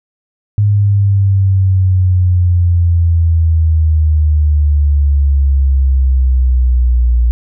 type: exponential sweep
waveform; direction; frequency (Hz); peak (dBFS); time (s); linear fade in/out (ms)
sine; down; 103.83 to 59; -7; 0.58-7.31; 0
effects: none